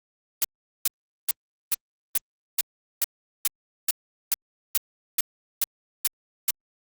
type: noise bursts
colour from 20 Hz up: blue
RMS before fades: -21 dBFS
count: 15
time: 0.42-6.505 s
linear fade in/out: 0 ms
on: 23 ms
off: 410 ms
effects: Opus 48 kbps